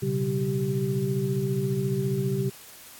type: tone cluster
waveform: sine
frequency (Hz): 121.7 / 136.4 / 192.1 / 389.5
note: B2 / C#3 / G3 / G4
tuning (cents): -25 / -28 / -35 / -11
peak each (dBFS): -32 / -27 / -30 / -29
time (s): 0.02-2.5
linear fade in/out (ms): 10
effects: white hiss -47 dBFS RMS until 2.99 s + AAC 64 kbps